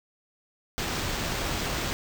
pink noise with sample-and-hold, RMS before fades -30 dBFS, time 0.78-1.93 s, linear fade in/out 0 ms, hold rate 11025 Hz, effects none

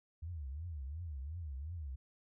sine tone with vibrato, 75.9 Hz, D#2, 42 cents flat, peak -40 dBFS, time 0.22-1.96 s, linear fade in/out 10 ms, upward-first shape triangle, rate 2.8 Hz, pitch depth 300 cents each way, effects none

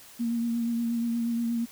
sine tone with vibrato, 233.4 Hz, A#3, 2 cents sharp, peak -25 dBFS, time 0.19-1.66 s, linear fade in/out 20 ms, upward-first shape sine, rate 8.4 Hz, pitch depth 24 cents each way, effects white hiss -50 dBFS RMS until 1.71 s

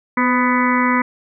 harmonic tone with a mistuned harmonic, 248.7 Hz, B3, 12 cents sharp, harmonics 1 / 2 / 4 / 5 / 6 / 7 / 8 / 9, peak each -17 / -27 / -19 / -23 / -27 / -28 / -21 / -28 dBFS, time 0.17-1.02 s, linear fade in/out 5 ms, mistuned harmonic 2, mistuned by +37 cents, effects none

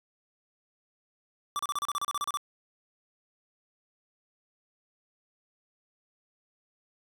square tone bursts, 1166 Hz, D6, 13 cents flat, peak -29 dBFS, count 13, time 1.56-2.372 s, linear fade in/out 0 ms, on 32 ms, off 33 ms, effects resampled to 32000 Hz + 10-bit

